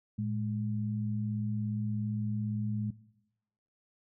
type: tone pair together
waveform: sine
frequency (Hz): 112.07 / 209.5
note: A2 / G#3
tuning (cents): +32 / +15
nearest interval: major seventh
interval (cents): 1083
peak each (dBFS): -33 / -33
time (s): 0.18-2.91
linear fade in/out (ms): 10
effects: noise-tail reverb RT60 0.9 s tail -19 dB re dry